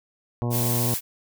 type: harmonic tone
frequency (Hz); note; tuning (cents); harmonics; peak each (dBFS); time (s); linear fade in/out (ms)
120; B2; -49; 1 / 2 / 3 / 4 / 5 / 6 / 7 / 8 / 9; -24 / -30 / -34 / -36 / -38 / -40 / -41 / -42 / -43; 0.42-0.94; 0
type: noise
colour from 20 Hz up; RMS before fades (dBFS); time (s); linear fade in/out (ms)
blue; -27; 0.5-1.01; 50
effects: none